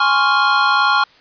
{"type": "chord", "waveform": "square", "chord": "Db major seventh", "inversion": "second", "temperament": "equal", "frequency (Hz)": [830.6, 1046.5, 1108.7, 1396.9], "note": ["Ab5", "C6", "Db6", "F6"], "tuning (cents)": [0, 0, 0, 0], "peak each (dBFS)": [-20, -21, -18, -16], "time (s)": [0, 1.04], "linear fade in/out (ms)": 5, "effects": ["white hiss -49 dBFS RMS until 1.2 s", "resampled to 11025 Hz"]}